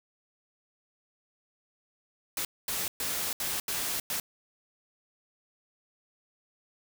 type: noise bursts at uneven times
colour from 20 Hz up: white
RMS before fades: -32 dBFS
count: 6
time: 2.37-2.45 / 2.68-2.88 / 3-3.33 / 3.4-3.6 / 3.68-4 / 4.1-4.2 s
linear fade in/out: 2 ms
effects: none